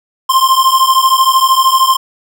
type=beating tone pair; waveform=square; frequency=1046.5 / 1059.5 Hz; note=C6 / C6; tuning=0 / +21 cents; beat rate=13 Hz; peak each=-11 dBFS; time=0.29-1.97 s; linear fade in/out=10 ms; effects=none